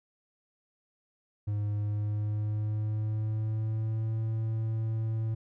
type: tone with pitch glide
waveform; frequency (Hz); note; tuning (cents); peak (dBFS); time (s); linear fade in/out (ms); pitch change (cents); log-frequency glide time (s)
triangle; 103.83 to 111.28; G#2 to A2; 0 to +20; -26; 1.47-5.35; 10; +120; 1.75-4.17
effects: none